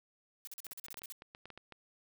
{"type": "noise bursts", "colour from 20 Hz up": "blue", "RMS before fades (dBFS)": -46, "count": 11, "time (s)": [0.45, 1.123], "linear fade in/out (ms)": 0, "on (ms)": 23, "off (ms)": 42}
{"type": "clicks", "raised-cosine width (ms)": 0.3, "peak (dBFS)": -33, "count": 12, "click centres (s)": [0.667, 0.718, 0.884, 0.943, 0.973, 1.019, 1.221, 1.349, 1.456, 1.503, 1.576, 1.723]}
{"effects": []}